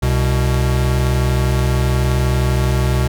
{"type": "tone pair together", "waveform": "square", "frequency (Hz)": [65.84, 125], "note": ["C2", "B2"], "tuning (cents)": [11, 21], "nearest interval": "major seventh", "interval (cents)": 1110, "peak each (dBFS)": [-17, -17], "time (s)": [0.02, 3.08], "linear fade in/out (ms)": 10, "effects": []}